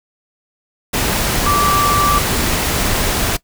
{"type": "tone in noise", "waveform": "sine", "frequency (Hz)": 1166, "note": "D6", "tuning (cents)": -13, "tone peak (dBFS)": -13, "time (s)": [1.46, 2.19], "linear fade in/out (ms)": 10, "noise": "pink", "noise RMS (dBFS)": -17, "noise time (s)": [0.93, 3.37], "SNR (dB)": 1, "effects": ["noise-tail reverb RT60 0.1 s tail -19 dB re dry"]}